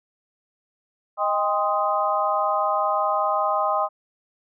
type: harmonic tone with a mistuned harmonic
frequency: 208.3 Hz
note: G#3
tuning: 5 cents sharp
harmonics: 3 / 4 / 5 / 6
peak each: -25 / -25 / -25 / -25 dBFS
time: 1.17-3.89 s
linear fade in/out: 50 ms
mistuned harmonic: 4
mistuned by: -71 cents
effects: none